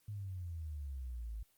sine exponential sweep, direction down, 106.3 to 51.91 Hz, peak -40 dBFS, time 0.08-1.43 s, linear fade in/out 5 ms, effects white hiss -72 dBFS RMS until 1.57 s + Opus 24 kbps

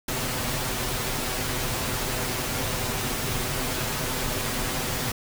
pink noise with comb filter, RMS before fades -28 dBFS, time 0.08-5.12 s, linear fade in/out 5 ms, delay 7.9 ms, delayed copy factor +0.6, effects none

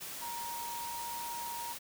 sine tone in noise, 941 Hz, A#5, 16 cents sharp, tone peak -39 dBFS, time 0.21-1.74 s, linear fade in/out 20 ms, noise white, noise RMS -43 dBFS, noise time 0-1.79 s, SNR +1 dB, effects none

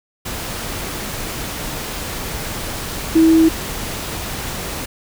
sine tone in noise, 323.6 Hz, E4, 32 cents flat, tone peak -8 dBFS, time 3.15-3.49 s, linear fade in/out 10 ms, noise pink, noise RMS -26 dBFS, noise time 0.25-4.86 s, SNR +15 dB, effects none

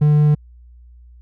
triangle tone, 149.4 Hz, D3, 30 cents sharp, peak -8 dBFS, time 0.01-0.35 s, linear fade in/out 10 ms, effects added 60 Hz sine -41 dBFS peak until 1.21 s

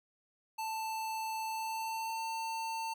square tone with pitch glide, 884 to 900 Hz, A5 to A5, +8 to +39 cents, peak -36 dBFS, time 0.58-2.94 s, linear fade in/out 10 ms, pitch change +31 cents, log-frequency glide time 1.47-2.2 s, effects none

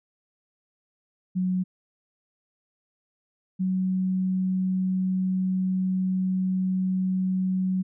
sine tone pair in turn, 184.1 / 186.56 Hz, F#3 / F#3, -8 / +15 cents, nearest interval unison, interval 23 cents, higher second, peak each -22 / -22 dBFS, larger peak neither, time 1.35-1.64 / 3.59-7.83 s, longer second, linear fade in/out 20 ms, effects none

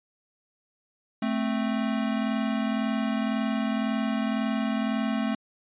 square tone pair together, 220 / 261.9 Hz, A3 / C4, 0 / +2 cents, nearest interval minor third, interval 302 cents, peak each -27 / -30 dBFS, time 1.22-5.35 s, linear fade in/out 5 ms, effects resampled to 8000 Hz

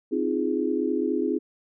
sine chord, F minor seventh, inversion second, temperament equal with one note detuned, 261.6 / 311.1 / 346 / 415.3 Hz, C4 / Eb4 / F4 / Ab4, 0 / 0 / -16 / 0 cents, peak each -28 dBFS, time 0.11-1.39 s, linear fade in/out 20 ms, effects none

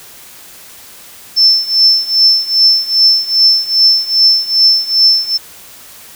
sine tone with tremolo, 5310 Hz, E8, 12 cents sharp, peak -3 dBFS, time 1.36-5.38 s, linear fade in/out 20 ms, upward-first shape triangle, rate 2.5 Hz, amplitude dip 90%, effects white hiss -36 dBFS RMS until 6.15 s

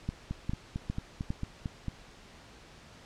two click trains, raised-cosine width 5 ms, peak -21 / -19 dBFS, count 8 / 4, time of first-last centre 0.31-1.883 / 0.09-1.305 s, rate 4.45 / 2.47 Hz, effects pink hiss -53 dBFS RMS until 3.05 s + low-pass 6000 Hz 12 dB/octave

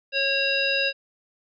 harmonic tone with a mistuned harmonic, 550 Hz, C#5, 14 cents flat, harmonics 1 / 3 / 5 / 7 / 9, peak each -28 / -28 / -24 / -29 / -30 dBFS, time 0.12-0.93 s, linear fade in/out 50 ms, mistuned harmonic 3, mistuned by -20 cents, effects none

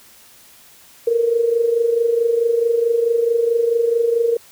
sine tone with amplitude modulation, 465.9 Hz, A#4, 1 cent flat, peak -11 dBFS, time 1.07-4.37 s, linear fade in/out 5 ms, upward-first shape sine, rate 24.6 Hz, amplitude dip 65%, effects white hiss -47 dBFS RMS until 4.51 s

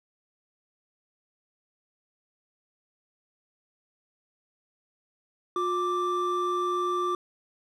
triangle tone pair together, 357.8 / 1174.7 Hz, F4 / D6, +42 / 0 cents, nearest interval octave + major sixth, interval 2058 cents, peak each -27 / -25 dBFS, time 5.56-7.15 s, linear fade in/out 2 ms, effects none

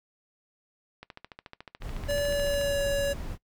click train, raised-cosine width 0.3 ms, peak -26 dBFS, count 23, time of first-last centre 1.03-2.613 s, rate 13.9 Hz
brown noise, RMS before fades -35 dBFS, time 1.8-3.38 s, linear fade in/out 50 ms
square tone with pitch glide, 575 to 563.5 Hz, D5 to C#5, -37 to +28 cents, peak -26 dBFS, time 2.08-3.14 s, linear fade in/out 20 ms, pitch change -35 cents, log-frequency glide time 2.25-2.85 s
effects noise-tail reverb RT60 0.1 s tail -20 dB re dry

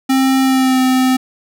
square tone with pitch glide, 265 to 258.1 Hz, C4 to C4, +22 to -23 cents, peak -11 dBFS, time 0.09-1.17 s, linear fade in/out 10 ms, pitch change -45 cents, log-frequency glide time 0.42-0.8 s, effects none

